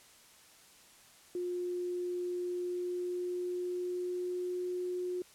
sine tone with pitch glide, 356.3 to 360.6 Hz, F4 to F#4, +35 to -45 cents, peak -33 dBFS, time 1.35-5.22 s, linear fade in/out 2 ms, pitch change +20 cents, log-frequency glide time 2.5-4.79 s, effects white hiss -59 dBFS RMS until 5.34 s + low-pass 11000 Hz 12 dB/octave

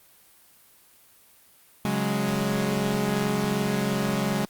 sawtooth chord, C# suspended fourth, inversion none, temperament equal, 138.59 / 185 / 207.7 Hz, C#3 / F#3 / G#3, 0 / 0 / 0 cents, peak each -26 / -25 / -22 dBFS, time 1.85-4.45 s, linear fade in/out 0 ms, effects white hiss -56 dBFS RMS until 4.49 s + Opus 32 kbps

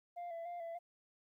sine tone with vibrato, 684 Hz, F5, 36 cents flat, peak -39 dBFS, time 0.16-0.79 s, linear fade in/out 20 ms, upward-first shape square, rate 3.4 Hz, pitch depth 37 cents each way, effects tanh soft clip ceiling -41 dBFS + 13-bit

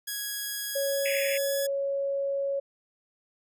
5% pulse tone with pitch glide, 1661.2 to 1692.2 Hz, G#6 to G#6, 0 to +32 cents, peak -21 dBFS, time 0.07-1.67 s, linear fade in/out 10 ms, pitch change +32 cents, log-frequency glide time 0.82-1.26 s
sine tone, 554.4 Hz, C#5, in tune, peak -26 dBFS, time 0.75-2.6 s, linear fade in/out 10 ms
white band-pass noise, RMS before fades -33 dBFS, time 1.05-1.38 s, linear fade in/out 10 ms, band 1900 to 2700 Hz, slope 96 dB/octave
effects none

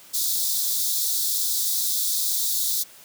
white high-pass noise, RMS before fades -24 dBFS, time 0.13-2.84 s, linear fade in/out 20 ms, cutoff 3500 Hz, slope 96 dB/octave, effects white hiss -48 dBFS RMS until 3.04 s + high-pass 100 Hz 12 dB/octave

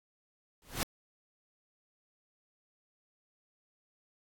pink noise with exponential growth, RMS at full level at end -28 dBFS, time 0.62-0.83 s, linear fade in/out 0 ms, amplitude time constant 45 ms, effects AAC 64 kbps

